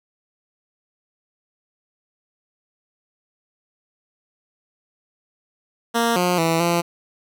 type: tone with pitch steps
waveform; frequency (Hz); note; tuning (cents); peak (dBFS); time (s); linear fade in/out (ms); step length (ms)
10% pulse; 232.7 / 178.6 / 164.6 / 171.3; A#3 / F3 / E3 / F3; -3 / +39 / -2 / -33; -9; 5.94-6.82; 20; 220
effects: none